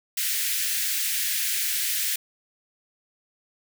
white high-pass noise, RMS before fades -26 dBFS, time 0.17-2.16 s, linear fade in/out 5 ms, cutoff 1600 Hz, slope 48 dB/octave, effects none

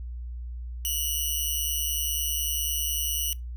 5% pulse tone with amplitude modulation, 2938 Hz, F#7, 13 cents flat, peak -15 dBFS, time 0.85-3.33 s, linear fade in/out 0 ms, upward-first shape sine, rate 150 Hz, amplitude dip 60%, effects noise-tail reverb RT60 0.2 s tail -23 dB re dry + added 60 Hz sine -33 dBFS peak until 3.56 s

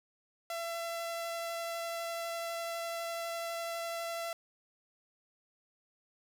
sawtooth tone with vibrato, 673 Hz, E5, 36 cents sharp, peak -32 dBFS, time 0.5-4.33 s, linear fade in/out 2 ms, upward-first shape triangle, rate 12 Hz, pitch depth 9 cents each way, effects 10-bit

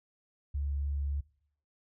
sine tone with vibrato, 70.9 Hz, C#2, 40 cents sharp, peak -30 dBFS, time 0.54-1.21 s, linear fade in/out 10 ms, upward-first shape sine, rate 3.5 Hz, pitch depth 9 cents each way, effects noise-tail reverb RT60 0.7 s tail -23 dB re dry

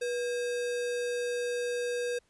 sine tone with sample-and-hold, 485.5 Hz, B4, 30 cents flat, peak -29 dBFS, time 0.01-2.19 s, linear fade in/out 10 ms, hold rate 2100 Hz, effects pink hiss -70 dBFS RMS until 2.29 s + resampled to 24000 Hz

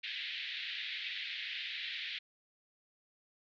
white band-pass noise, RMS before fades -41 dBFS, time 0.03-2.19 s, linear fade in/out 10 ms, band 1800 to 3900 Hz, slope 48 dB/octave, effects none

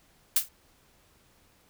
blue noise with exponential decay, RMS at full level -18 dBFS, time 0.36-0.49 s, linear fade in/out 5 ms, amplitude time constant 28 ms, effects pink hiss -63 dBFS RMS until 1.69 s

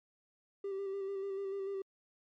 triangle tone with vibrato, 392 Hz, G4, in tune, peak -33 dBFS, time 0.64-1.82 s, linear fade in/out 5 ms, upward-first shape square, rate 6.8 Hz, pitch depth 23 cents each way, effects tanh soft clip ceiling -30 dBFS + MP3 48 kbps

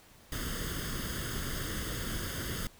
pink noise with comb filter, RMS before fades -36 dBFS, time 0.32-2.67 s, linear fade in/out 2 ms, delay 0.61 ms, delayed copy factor +0.75, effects pink hiss -58 dBFS RMS until 2.79 s

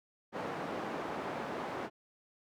white band-pass noise, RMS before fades -39 dBFS, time 0.32-1.9 s, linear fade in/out 50 ms, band 170 to 900 Hz, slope 12 dB/octave, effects none

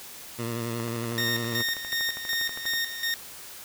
15% pulse tone with vibrato, 116.54 Hz, A#2, in tune, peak -23 dBFS, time 0.38-1.63 s, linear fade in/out 20 ms, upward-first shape sine, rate 11 Hz, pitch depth 40 cents each way
click train, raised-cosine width 0.5 ms, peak -24 dBFS, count 25, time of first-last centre 0.8-2.735 s, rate 12.4 Hz
20% pulse tone with tremolo, 1845 Hz, A#6, 18 cents flat, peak -20 dBFS, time 1.18-3.14 s, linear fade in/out 0 ms, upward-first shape square, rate 2.7 Hz, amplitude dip 65%
effects white hiss -43 dBFS RMS until 3.64 s

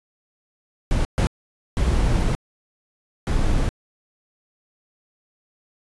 brown noise bursts at uneven times, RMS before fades -19 dBFS, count 4, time 0.91-1.05 / 1.18-1.27 / 1.77-2.35 / 3.27-3.69 s, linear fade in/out 0 ms, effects resampled to 24000 Hz

